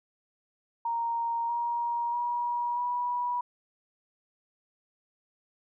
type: tone with pitch steps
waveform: sine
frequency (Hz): 931 / 945.1 / 959.4 / 973.9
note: A#5 / A#5 / A#5 / B5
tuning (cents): -2 / +24 / +50 / -24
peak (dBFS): -27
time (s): 0.85-3.41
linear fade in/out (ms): 5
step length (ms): 640
effects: none